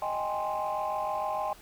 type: chord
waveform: sine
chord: Ab major seventh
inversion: second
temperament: equal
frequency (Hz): 622.3 / 784 / 830.6 / 1046.5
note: Eb5 / G5 / Ab5 / C6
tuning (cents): 0 / 0 / 0 / 0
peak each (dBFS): -33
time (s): 0.02-1.53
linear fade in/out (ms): 2
effects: tanh soft clip ceiling -23 dBFS + pink hiss -53 dBFS RMS until 1.61 s